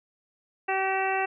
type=harmonic tone; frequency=383.6 Hz; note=G4; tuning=37 cents flat; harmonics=1 / 2 / 3 / 4 / 5 / 6 / 7; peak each=-31 / -27 / -36 / -34 / -33 / -38 / -33 dBFS; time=0.68-1.26 s; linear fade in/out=10 ms; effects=none